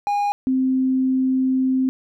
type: tone pair in turn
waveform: triangle / sine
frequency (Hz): 817 / 260.7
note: G#5 / C4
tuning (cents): -29 / -6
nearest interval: octave + minor sixth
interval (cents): 1977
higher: first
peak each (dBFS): -16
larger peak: neither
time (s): 0.07-0.32 / 0.47-1.89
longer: second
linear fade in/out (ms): 0
effects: none